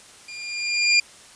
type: tone with level ramp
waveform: 25% pulse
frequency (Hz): 2404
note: D7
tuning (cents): +40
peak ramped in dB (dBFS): -32 to -9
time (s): 0.28-1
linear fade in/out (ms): 5
effects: white hiss -47 dBFS RMS until 1.35 s + resampled to 22050 Hz